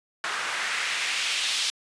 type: noise with band-pass filter sweep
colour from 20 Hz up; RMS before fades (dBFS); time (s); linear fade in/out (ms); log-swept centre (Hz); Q
white; -28; 0.24-1.7; 0; 1300 to 3600; 1.5
effects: resampled to 22050 Hz